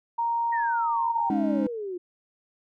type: tone with pitch glide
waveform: sine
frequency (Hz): 932.3 to 926.4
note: A#5 to A#5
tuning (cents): 0 to -11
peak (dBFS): -23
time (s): 0.18-1.3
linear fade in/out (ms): 10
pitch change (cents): -11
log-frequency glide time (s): 0.52-1.02
type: exponential sweep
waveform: sine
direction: down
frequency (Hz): 1896 to 346.5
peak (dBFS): -30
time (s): 0.52-1.98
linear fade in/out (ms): 10
type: chord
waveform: triangle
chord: Ab suspended fourth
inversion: none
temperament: equal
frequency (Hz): 207.7 / 277.2 / 311.1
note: Ab3 / Db4 / Eb4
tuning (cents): 0 / 0 / 0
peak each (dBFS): -25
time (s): 1.3-1.67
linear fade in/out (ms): 2
effects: none